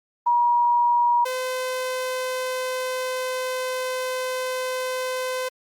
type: tone pair in turn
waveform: sine / sawtooth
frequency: 957 / 511.5 Hz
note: A#5 / C5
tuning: +45 / -39 cents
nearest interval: major seventh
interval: 1084 cents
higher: first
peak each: -16 / -21 dBFS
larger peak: first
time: 0.26-1.25 / 1.25-5.49 s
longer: second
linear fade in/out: 10 ms
effects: Opus 24 kbps